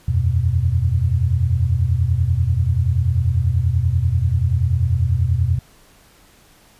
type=chord; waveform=sine; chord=E suspended second; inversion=none; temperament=just; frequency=82.41 / 92.71 / 123.61 Hz; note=E2 / F#2 / B2; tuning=0 / +4 / +2 cents; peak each=-19 dBFS; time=0.08-5.59 s; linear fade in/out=5 ms; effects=pink hiss -51 dBFS RMS until 6.79 s + resampled to 32000 Hz